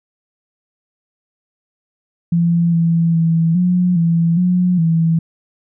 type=tone with pitch steps; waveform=sine; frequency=169.9 / 166.7 / 164.5 / 179.5 / 167.2 / 180 / 164.1 Hz; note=F3 / E3 / E3 / F3 / E3 / F#3 / E3; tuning=-47 / +20 / -3 / +48 / +25 / -47 / -8 cents; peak=-11 dBFS; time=2.32-5.19 s; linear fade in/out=5 ms; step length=410 ms; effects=none